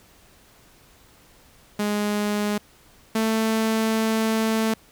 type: tone pair in turn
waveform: sawtooth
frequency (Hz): 207.7 / 221.7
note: G#3 / A3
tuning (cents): 0 / +13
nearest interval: minor second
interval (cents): 113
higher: second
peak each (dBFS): -18 / -16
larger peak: second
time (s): 1.79-2.58 / 3.15-4.74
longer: second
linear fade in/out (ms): 5
effects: pink hiss -54 dBFS RMS until 4.91 s